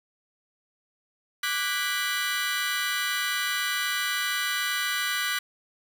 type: chord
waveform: 25% pulse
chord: G# half-diminished seventh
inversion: second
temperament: equal with one note detuned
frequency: 1174.7 / 1480 / 1628 / 1975.5 Hz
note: D6 / F#6 / G#6 / B6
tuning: 0 / 0 / -35 / 0 cents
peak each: -30 / -27 / -30 / -26 dBFS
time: 1.43-5.39 s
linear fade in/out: 5 ms
effects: none